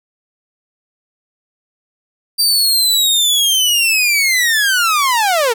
sawtooth linear sweep, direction down, 4699 to 431.4 Hz, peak -8 dBFS, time 2.38-5.54 s, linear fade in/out 20 ms, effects none

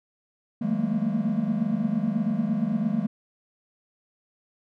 triangle tone cluster, 158.5 / 185 / 206.8 / 223.6 / 232.5 Hz, D#3 / F#3 / G#3 / A3 / A#3, +32 / 0 / -7 / +28 / -4 cents, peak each -31 / -30 / -25 / -27 / -27 dBFS, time 0.61-3.07 s, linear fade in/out 10 ms, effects none

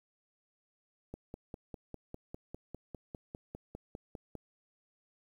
click train, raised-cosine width 2 ms, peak -29 dBFS, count 17, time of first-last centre 1.14-4.353 s, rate 4.98 Hz, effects 10-bit

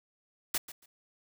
white noise with echo, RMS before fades -30 dBFS, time 0.54-0.58 s, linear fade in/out 5 ms, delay 140 ms, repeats 2, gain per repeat -15 dB, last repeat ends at 0.86 s, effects none

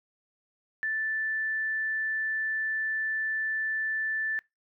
sine tone, 1760 Hz, A6, in tune, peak -27 dBFS, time 0.83-4.39 s, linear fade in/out 0 ms, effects noise-tail reverb RT60 0.2 s tail -24 dB re dry

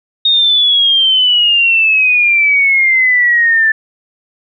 sine exponential sweep, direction down, 3720 to 1756 Hz, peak -7 dBFS, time 0.25-3.72 s, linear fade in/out 5 ms, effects none

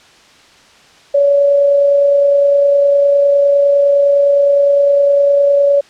sine tone with amplitude modulation, 566 Hz, C#5, 36 cents sharp, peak -6 dBFS, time 1.14-5.81 s, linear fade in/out 10 ms, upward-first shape sine, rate 29.8 Hz, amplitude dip 25%, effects white hiss -44 dBFS RMS until 5.89 s + low-pass 5000 Hz 12 dB/octave

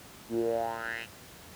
10% pulse tone with band-pass filter sweep, 114.8 Hz, A#2, 26 cents flat, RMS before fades -32 dBFS, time 0.29-1.07 s, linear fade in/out 50 ms, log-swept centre 260 to 2800 Hz, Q 5.3, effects pink hiss -50 dBFS RMS until 1.55 s + high-pass 60 Hz 12 dB/octave

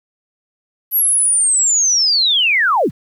sine linear sweep, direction down, 11840 to 69.3 Hz, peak -11 dBFS, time 0.91-2.91 s, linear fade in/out 50 ms, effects 8-bit

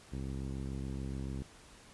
10% pulse tone with low-pass filter, 67 Hz, C2, 42 cents sharp, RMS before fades -39 dBFS, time 0.12-1.43 s, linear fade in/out 10 ms, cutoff 300 Hz, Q 0.51, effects pink hiss -57 dBFS RMS until 1.93 s + resampled to 24000 Hz

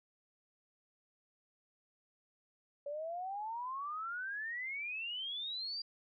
sine exponential sweep, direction up, 564 to 4804 Hz, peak -38 dBFS, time 2.86-5.82 s, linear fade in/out 5 ms, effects none

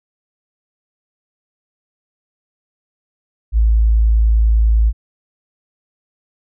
sine tone, 55 Hz, A1, in tune, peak -9 dBFS, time 3.52-4.93 s, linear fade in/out 50 ms, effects none

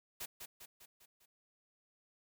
white noise with echo, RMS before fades -43 dBFS, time 0.2-0.26 s, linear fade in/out 10 ms, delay 200 ms, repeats 5, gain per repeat -5 dB, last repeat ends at 1.26 s, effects none

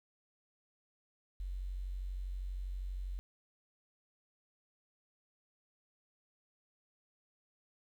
sine tone with quantisation, 46.25 Hz, F#1, in tune, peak -37 dBFS, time 1.4-3.19 s, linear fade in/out 0 ms, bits 11, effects none

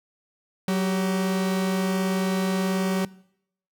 45% pulse tone pair together, 187.53 / 393.7 Hz, F#3 / G4, +24 / +8 cents, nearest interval octave + minor second, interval 1284 cents, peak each -22 / -31 dBFS, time 0.68-3.05 s, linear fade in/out 2 ms, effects noise-tail reverb RT60 0.7 s tail -22 dB re dry

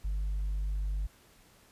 sine tone with tanh clipping, 49.87 Hz, G1, 30 cents sharp, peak -30 dBFS, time 0.04-1.07 s, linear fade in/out 10 ms, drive 1 dB, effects pink hiss -61 dBFS RMS until 1.71 s + resampled to 32000 Hz

